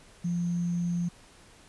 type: tone with sample-and-hold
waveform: sine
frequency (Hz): 173.8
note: F3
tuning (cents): -8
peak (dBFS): -26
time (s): 0.24-1.09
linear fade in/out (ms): 10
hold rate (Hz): 6300
effects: pink hiss -55 dBFS RMS until 1.68 s + resampled to 24000 Hz